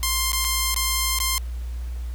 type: tone with dropouts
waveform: 5% pulse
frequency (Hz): 1052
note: C6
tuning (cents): +9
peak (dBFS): -9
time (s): 0.03-1.38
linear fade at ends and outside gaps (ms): 0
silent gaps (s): 0.319-0.331 / 0.444-0.448 / 0.743-0.762 / 1.187-1.202
effects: added 60 Hz sine -27 dBFS peak until 2.14 s + pink hiss -50 dBFS RMS until 2.14 s